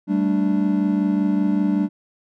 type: chord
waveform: triangle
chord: G suspended second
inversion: none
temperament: equal with one note detuned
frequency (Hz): 194.76 / 220 / 293.7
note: G3 / A3 / D4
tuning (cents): -11 / 0 / 0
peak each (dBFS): -18 / -22 / -19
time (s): 0.07-1.89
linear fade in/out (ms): 50
effects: none